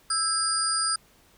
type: tone cluster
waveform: sine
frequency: 1317 / 1604 / 4878 / 8980 Hz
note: E6 / G6 / D#8 / C#9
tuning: -2 / +39 / -35 / +21 cents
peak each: -29 / -36 / -27 / -27 dBFS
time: 0.1-0.96 s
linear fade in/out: 5 ms
effects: pink hiss -59 dBFS RMS until 1.37 s